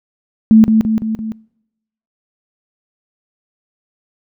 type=tone with echo; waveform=sine; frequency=220.1 Hz; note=A3; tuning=1 cent sharp; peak=-3 dBFS; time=0.51-0.64 s; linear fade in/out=0 ms; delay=170 ms; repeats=4; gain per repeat=-4 dB; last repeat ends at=1.32 s; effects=noise-tail reverb RT60 0.9 s tail -26 dB re dry